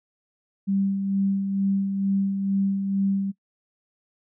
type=tone with tremolo; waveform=sine; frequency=196 Hz; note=G3; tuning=in tune; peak=-19 dBFS; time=0.67-3.32 s; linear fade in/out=20 ms; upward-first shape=sine; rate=2.2 Hz; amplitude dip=45%; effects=noise-tail reverb RT60 0.1 s tail -22 dB re dry